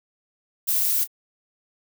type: noise with echo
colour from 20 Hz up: violet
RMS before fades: -22 dBFS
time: 0.67-1.05 s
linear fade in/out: 20 ms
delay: 26 ms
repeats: 1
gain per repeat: -14 dB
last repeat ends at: 1.076 s
effects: none